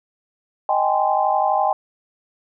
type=chord; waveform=sine; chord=Ab major seventh; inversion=second; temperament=just; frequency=623 / 778.7 / 830.6 / 1038.3 Hz; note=Eb5 / G5 / Ab5 / C6; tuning=+2 / -12 / 0 / -14 cents; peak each=-23 / -19 / -21 / -24 dBFS; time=0.69-1.73 s; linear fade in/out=2 ms; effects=none